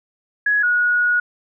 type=tone pair in turn; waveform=sine; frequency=1676 / 1453.7 Hz; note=G#6 / F#6; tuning=+15 / -31 cents; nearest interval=major second; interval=246 cents; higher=first; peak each=-14 dBFS; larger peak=neither; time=0.46-0.63 / 0.63-1.2 s; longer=second; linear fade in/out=5 ms; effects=none